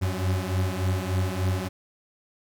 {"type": "beating tone pair", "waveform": "40% pulse", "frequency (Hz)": [91.5, 94.9], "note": ["F#2", "F#2"], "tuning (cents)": [-19, 44], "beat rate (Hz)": 3.4, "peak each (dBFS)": -26, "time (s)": [0.01, 1.69], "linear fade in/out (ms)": 20, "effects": []}